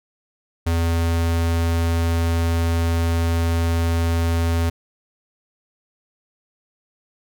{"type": "tone", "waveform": "square", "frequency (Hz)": 83.6, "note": "E2", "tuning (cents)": 25, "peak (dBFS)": -18, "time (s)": [0.66, 4.7], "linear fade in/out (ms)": 10, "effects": []}